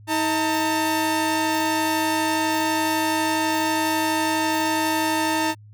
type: tone pair together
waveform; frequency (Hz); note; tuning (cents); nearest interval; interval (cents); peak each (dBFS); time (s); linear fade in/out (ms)
sawtooth; 317.7 / 901; D#4 / A5; +36 / +41; octave + tritone; 1805; -19; 0.07-5.55; 50
effects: added 105 Hz sine -43 dBFS peak until 5.73 s